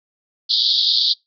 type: band-pass noise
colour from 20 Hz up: white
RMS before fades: -17 dBFS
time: 0.49-1.14 s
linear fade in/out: 20 ms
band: 3400 to 4800 Hz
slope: 96 dB/octave
effects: noise-tail reverb RT60 0.2 s tail -26 dB re dry